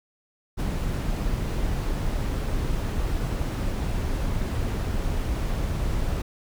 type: noise with ADSR envelope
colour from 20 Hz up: brown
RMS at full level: -24 dBFS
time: 0.57-6.22 s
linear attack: 29 ms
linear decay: 30 ms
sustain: -2 dB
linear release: 6 ms
effects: none